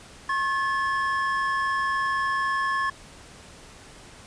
triangle tone pair together, 1083 / 1726.6 Hz, C#6 / A6, -41 / -33 cents, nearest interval minor sixth, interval 808 cents, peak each -23 / -25 dBFS, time 0.29-2.9 s, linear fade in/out 5 ms, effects pink hiss -47 dBFS RMS until 4.26 s + resampled to 22050 Hz

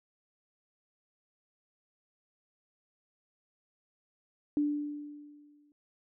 sine tone with exponential decay, 293.7 Hz, D4, in tune, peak -24 dBFS, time 4.57-5.72 s, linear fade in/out 1 ms, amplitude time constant 250 ms, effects none

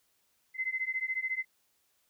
sine beating tone pair, 2049 / 2063 Hz, C7 / C7, -37 / -25 cents, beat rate 14 Hz, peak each -34 / -34 dBFS, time 0.54-1.45 s, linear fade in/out 50 ms, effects white hiss -73 dBFS RMS until 2.09 s

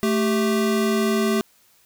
square tone pair together, 220 / 392 Hz, A3 / G4, 0 / 0 cents, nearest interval minor seventh, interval 1000 cents, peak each -21 / -23 dBFS, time 0.03-1.41 s, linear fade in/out 0 ms, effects white hiss -58 dBFS RMS until 1.85 s

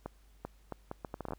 accelerating click train, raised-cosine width 1 ms, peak -24 dBFS, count 12, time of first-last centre 0.06-1.334 s, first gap 390 ms, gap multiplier 0.7, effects added 50 Hz sine -59 dBFS peak until 1.38 s + pink hiss -69 dBFS RMS until 1.38 s

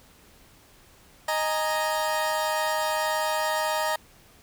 30% pulse chord, D# suspended fourth, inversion none, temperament equal, 622.3 / 830.6 / 932.3 Hz, D#5 / G#5 / A#5, 0 / 0 / 0 cents, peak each -25 / -30 / -25 dBFS, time 1.28-3.96 s, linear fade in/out 5 ms, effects pink hiss -55 dBFS RMS until 4.42 s

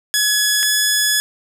10% pulse tone pair in turn, 1691 / 1700.2 Hz, G#6 / G#6, +31 / +40 cents, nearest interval unison, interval 9 cents, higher second, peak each -5 dBFS, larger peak neither, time 0.14-0.63 / 0.63-1.2 s, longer second, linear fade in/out 0 ms, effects none

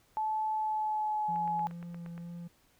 sine tone with pitch glide, 867 to 845.2 Hz, A5 to G#5, -26 to +30 cents, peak -29 dBFS, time 0.17-1.67 s, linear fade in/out 0 ms, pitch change -44 cents, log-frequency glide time 0.52-1.47 s
triangle tone with vibrato, 171.1 Hz, F3, 35 cents flat, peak -38 dBFS, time 1.28-2.48 s, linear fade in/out 10 ms, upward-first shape sine, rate 2.1 Hz, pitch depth 13 cents each way
click train, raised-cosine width 0.5 ms, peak -35 dBFS, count 8, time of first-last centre 1.36-2.179 s, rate 8.55 Hz
effects pink hiss -67 dBFS RMS until 2.79 s

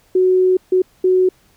sine tone bursts at uneven times, 370 Hz, F#4, in tune, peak -10 dBFS, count 3, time 0.15-0.57 / 0.72-0.82 / 1.04-1.29 s, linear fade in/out 5 ms, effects pink hiss -55 dBFS RMS until 1.56 s

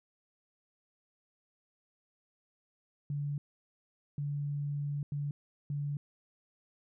sine tone bursts at uneven times, 144.2 Hz, D3, 31 cents flat, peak -32 dBFS, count 4, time 3.1-3.38 / 4.18-5.03 / 5.12-5.31 / 5.7-5.97 s, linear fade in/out 2 ms, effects none

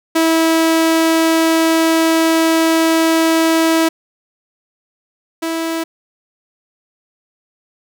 sawtooth tone pair in turn, 325.3 / 327.4 Hz, E4 / E4, -23 / -12 cents, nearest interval unison, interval 11 cents, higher second, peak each -7 / -14 dBFS, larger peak first, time 0.15-3.89 / 5.42-5.84 s, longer first, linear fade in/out 10 ms, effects none

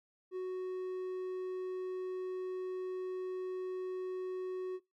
triangle tone, 370 Hz, F#4, in tune, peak -34 dBFS, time 0.31-4.8 s, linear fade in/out 50 ms, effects noise-tail reverb RT60 0.2 s tail -23 dB re dry

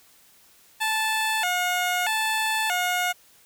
15% pulse tone with vibrato, 794 Hz, G5, 22 cents sharp, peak -16 dBFS, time 0.8-3.13 s, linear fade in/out 20 ms, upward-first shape square, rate 0.79 Hz, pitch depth 170 cents each way, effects white hiss -56 dBFS RMS until 3.45 s

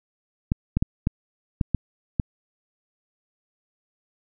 clicks, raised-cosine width 5 ms, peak -8 dBFS, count 7, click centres 0.519 / 0.77 / 0.825 / 1.071 / 1.612 / 1.747 / 2.198 s, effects none

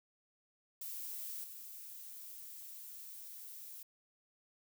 violet noise with level steps, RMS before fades -44 / -50 dBFS, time 0.81-3.83 s, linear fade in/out 5 ms, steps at 1.44 s, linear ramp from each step 2 ms, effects none

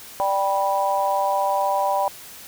sine chord, G major, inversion second, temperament just, 588 / 784 / 980 Hz, D5 / G5 / B5, +2 / 0 / -14 cents, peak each -24 / -22 / -23 dBFS, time 0.2-2.08 s, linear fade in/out 0 ms, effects white hiss -41 dBFS RMS until 2.47 s

